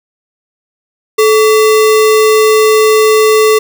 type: tone with sample-and-hold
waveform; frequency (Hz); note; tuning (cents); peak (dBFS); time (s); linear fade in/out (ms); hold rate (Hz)
sine; 433.5; A4; -26; -4; 1.18-3.59; 10; 1575
effects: none